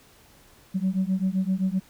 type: beating tone pair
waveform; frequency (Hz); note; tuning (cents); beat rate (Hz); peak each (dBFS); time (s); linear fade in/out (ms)
sine; 185 / 192.7; F#3 / G3; 0 / -29; 7.7; -24; 0.74-1.8; 20
effects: tanh soft clip ceiling -17 dBFS + pink hiss -55 dBFS RMS until 1.89 s